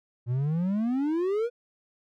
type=exponential sweep; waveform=triangle; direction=up; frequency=116.54 to 491.3 Hz; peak=-22 dBFS; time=0.26-1.5 s; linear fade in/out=50 ms; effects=none